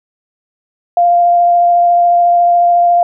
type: tone with vibrato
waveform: sine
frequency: 697 Hz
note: F5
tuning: 4 cents flat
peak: -6 dBFS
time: 0.97-3.03 s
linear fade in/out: 2 ms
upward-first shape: triangle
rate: 14 Hz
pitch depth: 12 cents each way
effects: none